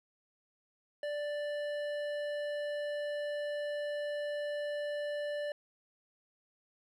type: tone with hard clipping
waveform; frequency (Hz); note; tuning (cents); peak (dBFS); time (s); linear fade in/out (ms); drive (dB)
triangle; 587.3; D5; 0; -36; 1.03-5.52; 2; 15
effects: none